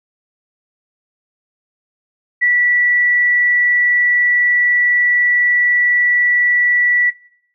sine tone, 1954 Hz, B6, 19 cents flat, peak -10 dBFS, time 2.41-7.11 s, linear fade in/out 20 ms, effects noise-tail reverb RT60 0.6 s tail -18 dB re dry

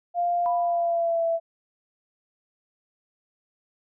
sine tone with pitch glide, 698.5 to 665 Hz, F5 to E5, 0 to +15 cents, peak -21 dBFS, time 0.14-1.4 s, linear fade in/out 50 ms, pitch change -85 cents, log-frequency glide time 0.54-1.25 s
sine tone with exponential decay, 987.8 Hz, B5, in tune, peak -27 dBFS, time 0.46-1.25 s, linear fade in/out 0 ms, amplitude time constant 170 ms
effects none

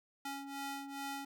sawtooth ring-modulated tone, 554.4 Hz, C#5, in tune, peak -34 dBFS, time 0.25-1.25 s, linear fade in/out 5 ms, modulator 276 Hz, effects none

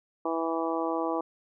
harmonic tone, 164.2 Hz, E3, 6 cents flat, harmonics 2 / 3 / 4 / 5 / 6 / 7, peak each -31 / -33 / -34 / -35 / -36 / -36 dBFS, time 0.25-1.21 s, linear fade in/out 5 ms, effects none

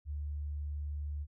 sine tone, 73.42 Hz, D2, in tune, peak -35 dBFS, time 0.05-1.27 s, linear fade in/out 50 ms, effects none

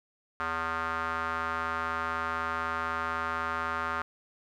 square tone with band-pass filter, 82 Hz, E2, 9 cents flat, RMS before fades -32 dBFS, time 0.4-4.02 s, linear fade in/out 0 ms, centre 1300 Hz, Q 3.9, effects none

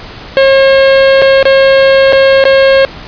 45% pulse tone with dropouts, 540 Hz, C#5, 45 cents flat, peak -3 dBFS, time 0.37-2.85 s, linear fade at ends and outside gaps 0 ms, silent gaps 1.218-1.222 / 1.428-1.454 / 2.125-2.131 / 2.44-2.453 s, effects pink hiss -28 dBFS RMS until 3.07 s + resampled to 11025 Hz

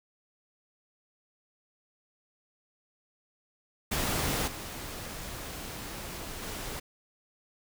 pink noise with level steps, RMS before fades -30 / -40 / -38 dBFS, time 3.91-6.8 s, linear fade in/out 10 ms, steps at 4.47 / 6.42 s, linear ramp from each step 10 ms, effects none

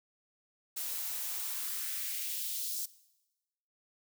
blue noise with high-pass filter sweep, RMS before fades -37 dBFS, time 0.76-2.86 s, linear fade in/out 10 ms, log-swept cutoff 340 to 5300 Hz, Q 1.5, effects noise-tail reverb RT60 1.0 s tail -19 dB re dry

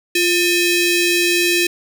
sawtooth ring-modulated tone, 1439 Hz, F#6, 49 cents flat, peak -7 dBFS, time 0.15-1.67 s, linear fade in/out 5 ms, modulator 1090 Hz, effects none

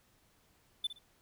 triangle tone with echo, 3520 Hz, A7, in tune, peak -29 dBFS, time 0.84-0.87 s, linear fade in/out 5 ms, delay 59 ms, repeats 2, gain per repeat -12 dB, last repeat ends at 0.988 s, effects pink hiss -69 dBFS RMS until 1.21 s

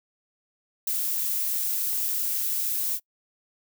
violet noise with ADSR envelope, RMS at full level -25 dBFS, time 0.87-3 s, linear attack 5 ms, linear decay 4 ms, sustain -2 dB, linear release 58 ms, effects noise-tail reverb RT60 0.1 s tail -25 dB re dry

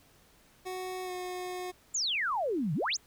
25% pulse tone with pitch glide, 370 to 363.2 Hz, F#4 to F#4, 0 to -32 cents, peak -32 dBFS, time 0.65-1.72 s, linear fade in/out 20 ms, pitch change -32 cents, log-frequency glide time 1.04-1.11 s
sine exponential two-way sweep, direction down then up, 7510 to 137.8 to 7510 Hz, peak -28 dBFS, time 1.94-2.97 s, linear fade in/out 10 ms, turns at 2.74 s
effects pink hiss -62 dBFS RMS until 3.06 s

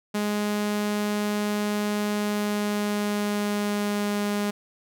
sawtooth tone with pitch glide, 208 to 205.6 Hz, G#3 to G#3, +3 to -17 cents, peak -20 dBFS, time 0.14-4.51 s, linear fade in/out 10 ms, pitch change -20 cents, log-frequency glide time 2.15-4.14 s, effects none

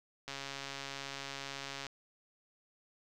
click train, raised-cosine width 0.2 ms, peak -24 dBFS, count 220, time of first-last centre 0.28-1.867 s, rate 138 Hz, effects none

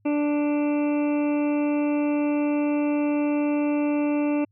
harmonic tone with a mistuned harmonic, 293.7 Hz, D4, in tune, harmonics 1 / 2 / 3 / 4 / 5 / 7 / 8 / 9, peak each -21 / -29 / -36 / -42 / -47 / -47 / -42 / -40 dBFS, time 0.05-4.45 s, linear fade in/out 10 ms, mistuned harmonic 9, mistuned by +29 cents, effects added 103 Hz sine -62 dBFS peak until 4.51 s

